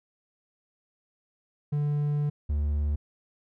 triangle tone pair in turn, 146.83 / 73.55 Hz, D3 / D2, 0 / +3 cents, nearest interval octave, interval 1197 cents, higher first, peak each -22 dBFS, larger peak neither, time 1.72-2.3 / 2.49-2.96 s, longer first, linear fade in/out 10 ms, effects none

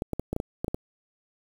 clicks, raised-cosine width 2 ms, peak -15 dBFS, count 9, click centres 0.021 / 0.133 / 0.196 / 0.33 / 0.364 / 0.401 / 0.645 / 0.681 / 0.745 s, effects 7-bit

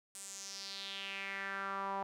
sawtooth tone with band-pass filter sweep, 196 Hz, G3, in tune, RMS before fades -42 dBFS, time 0.15-2.03 s, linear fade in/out 0 ms, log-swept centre 8800 to 870 Hz, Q 3.7, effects none

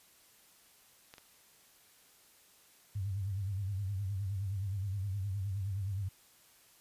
clicks, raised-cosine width 0.2 ms, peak -32 / -34 dBFS, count 2, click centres 1.139 / 1.182 s
sine tone with vibrato, 98 Hz, G2, in tune, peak -33 dBFS, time 2.95-6.09 s, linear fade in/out 10 ms, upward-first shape sine, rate 9.6 Hz, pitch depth 100 cents each way
effects white hiss -63 dBFS RMS until 6.8 s + resampled to 32000 Hz

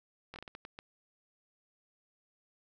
slowing click train, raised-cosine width 0.3 ms, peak -29 dBFS, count 8, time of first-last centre 0.34-0.789 s, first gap 20 ms, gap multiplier 1.38, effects none

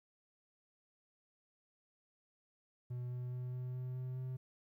triangle tone with pitch steps, 123.47 / 124.33 / 125.19 / 126.06 / 126.94 / 127.82 / 128.71 Hz, B2 / B2 / B2 / B2 / B2 / C3 / C3, 0 / +12 / +24 / +36 / +48 / -40 / -28 cents, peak -37 dBFS, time 2.9-4.37 s, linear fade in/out 10 ms, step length 210 ms, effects 13-bit

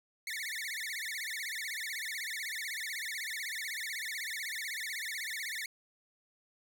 sawtooth tone with vibrato, 1982 Hz, B6, 6 cents sharp, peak -33 dBFS, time 0.27-5.66 s, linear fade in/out 2 ms, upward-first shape sine, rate 16 Hz, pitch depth 230 cents each way, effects none

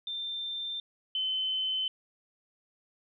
sine tone pair in turn, 3579 / 3055 Hz, A7 / G7, +29 / -45 cents, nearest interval minor third, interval 274 cents, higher first, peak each -33 / -28 dBFS, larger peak second, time 0.07-0.8 / 1.15-1.88 s, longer neither, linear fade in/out 2 ms, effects none

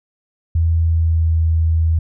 sine tone with pitch glide, 82.41 to 81.18 Hz, E2 to E2, 0 to -26 cents, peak -12 dBFS, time 0.55-1.99 s, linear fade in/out 5 ms, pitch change -26 cents, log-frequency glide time 0.77-1.38 s, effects none

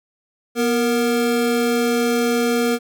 square tone pair together, 242.4 / 466.2 Hz, B3 / A#4, -32 / 0 cents, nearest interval major seventh, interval 1132 cents, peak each -20 dBFS, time 0.55-2.79 s, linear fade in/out 50 ms, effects none

